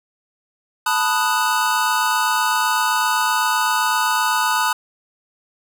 square chord, B dominant seventh, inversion third, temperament equal, 880 / 987.8 / 1244.5 / 1480 Hz, A5 / B5 / D#6 / F#6, 0 / 0 / 0 / 0 cents, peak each -23 dBFS, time 0.86-4.73 s, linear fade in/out 5 ms, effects none

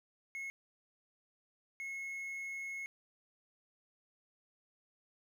triangle tone bursts at uneven times, 2176 Hz, C#7, 33 cents flat, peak -38 dBFS, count 2, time 0.35-0.5 / 1.8-2.86 s, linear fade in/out 0 ms, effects 12-bit

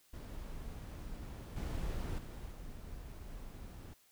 brown noise with level steps, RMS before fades -45 / -38 / -45 / -48 dBFS, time 0.13-3.94 s, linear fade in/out 10 ms, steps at 1.56 / 2.18 / 2.51 s, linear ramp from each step 5 ms, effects white hiss -68 dBFS RMS until 4.11 s

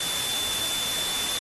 sine tone in noise, 3520 Hz, A7, in tune, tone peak -29 dBFS, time 0-1.39 s, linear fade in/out 5 ms, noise white, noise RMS -29 dBFS, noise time 0-1.39 s, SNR -3 dB, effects AAC 32 kbps

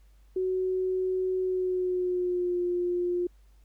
sine tone with pitch glide, 372.2 to 353.8 Hz, F#4 to F4, +10 to +23 cents, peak -25 dBFS, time 0.36-3.27 s, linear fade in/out 5 ms, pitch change -87 cents, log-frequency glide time 1.41-2.6 s, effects added 50 Hz sine -54 dBFS peak until 3.64 s + pink hiss -70 dBFS RMS until 3.64 s

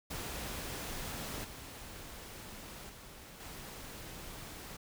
pink noise with level steps, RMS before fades -41 / -48 / -52 / -47 dBFS, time 0.1-4.77 s, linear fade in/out 10 ms, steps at 1.44 / 2.89 / 3.4 s, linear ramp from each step 5 ms, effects none

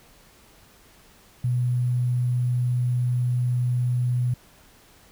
sine tone with sample-and-hold, 123.47 Hz, B2, in tune, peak -20 dBFS, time 1.44-4.34 s, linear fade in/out 5 ms, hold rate 11025 Hz, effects pink hiss -54 dBFS RMS until 5.11 s

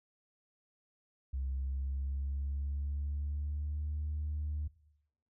sine tone with pitch glide, 66.5 to 75.08 Hz, C2 to D2, +29 to +39 cents, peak -32 dBFS, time 1.33-4.68 s, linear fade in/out 10 ms, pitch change +210 cents, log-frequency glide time 1.51-3.92 s, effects noise-tail reverb RT60 0.8 s tail -20 dB re dry + tanh soft clip ceiling -30 dBFS

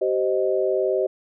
sine chord, C minor, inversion second, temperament equal with one note detuned, 384.4 / 523.3 / 622.3 Hz, G4 / C5 / Eb5, -34 / 0 / 0 cents, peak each -22 / -24 / -24 dBFS, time 0.01-1.07 s, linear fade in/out 10 ms, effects none

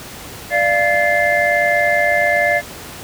sine tone cluster, 591 / 692 / 1731 / 2088 Hz, D5 / F5 / A6 / C7, +11 / -16 / -29 / -4 cents, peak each -18 dBFS, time 0.5-2.62 s, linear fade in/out 50 ms, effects pink hiss -33 dBFS RMS until 3.03 s + high-pass 60 Hz 12 dB/octave

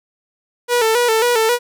sawtooth tone with vibrato, 464.1 Hz, A#4, 8 cents flat, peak -9 dBFS, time 0.68-1.59 s, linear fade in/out 50 ms, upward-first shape square, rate 3.7 Hz, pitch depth 75 cents each way, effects none

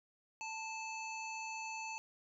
harmonic tone with a mistuned harmonic, 887 Hz, A5, 14 cents sharp, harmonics 1 / 3 / 5 / 7 / 8, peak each -44 / -44 / -55 / -53 / -56 dBFS, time 0.41-1.98 s, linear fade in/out 0 ms, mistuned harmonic 3, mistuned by -28 cents, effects none

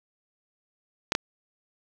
clicks, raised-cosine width 0.2 ms, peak -5 dBFS, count 2, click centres 1.121 / 1.151 s, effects none

